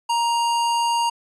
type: tone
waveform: square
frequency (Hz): 937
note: A#5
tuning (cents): +9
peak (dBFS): -19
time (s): 0.09-1.1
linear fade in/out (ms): 10
effects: resampled to 22050 Hz

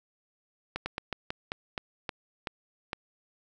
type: slowing click train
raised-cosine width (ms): 0.3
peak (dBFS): -16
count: 10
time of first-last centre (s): 0.76-2.931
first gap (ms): 100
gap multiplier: 1.21
effects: none

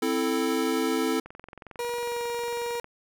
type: chord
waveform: square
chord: A minor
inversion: first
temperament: equal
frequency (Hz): 261.6 / 329.6 / 440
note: C4 / E4 / A4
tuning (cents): 0 / 0 / 0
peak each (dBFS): -29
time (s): 0.02-1.2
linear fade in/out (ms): 5
type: click train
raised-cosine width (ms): 0.5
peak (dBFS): -28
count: 36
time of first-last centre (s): 1.26-2.844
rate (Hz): 22.1
type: tone with pitch glide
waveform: 30% pulse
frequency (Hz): 478.5 to 474.4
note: A#4 to A#4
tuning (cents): +45 to +30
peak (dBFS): -26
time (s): 1.79-2.8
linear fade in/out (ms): 2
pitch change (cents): -15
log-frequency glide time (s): 1.99-2.25
effects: none

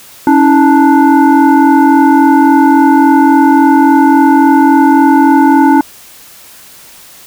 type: tone with frequency modulation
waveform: sine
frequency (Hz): 277.2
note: C#4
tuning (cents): 0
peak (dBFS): -3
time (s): 0.27-5.81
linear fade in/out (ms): 2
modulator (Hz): 598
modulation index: 1.2
effects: white hiss -36 dBFS RMS until 7.26 s

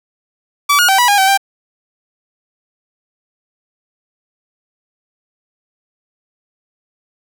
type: tone with pitch steps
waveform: sawtooth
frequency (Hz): 1151 / 1437 / 773 / 976 / 813 / 769 / 787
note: D6 / F6 / G5 / B5 / G#5 / G5 / G5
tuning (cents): -35 / +49 / -24 / -21 / -37 / -33 / +7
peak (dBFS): -5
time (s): 0.69-1.376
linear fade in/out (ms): 10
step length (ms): 98
effects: none

